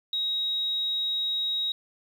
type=tone; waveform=sine; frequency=3800 Hz; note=A#7; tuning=33 cents sharp; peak=-25 dBFS; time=0.13-1.72 s; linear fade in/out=2 ms; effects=9-bit